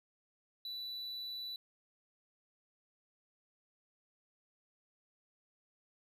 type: tone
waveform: triangle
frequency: 3964 Hz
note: B7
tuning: 6 cents sharp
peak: -39 dBFS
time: 0.65-1.56 s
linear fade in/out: 2 ms
effects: none